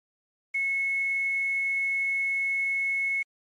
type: tone with quantisation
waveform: sine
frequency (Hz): 2190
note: C#7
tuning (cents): -22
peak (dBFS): -24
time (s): 0.54-3.23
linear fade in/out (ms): 10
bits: 8
effects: MP3 48 kbps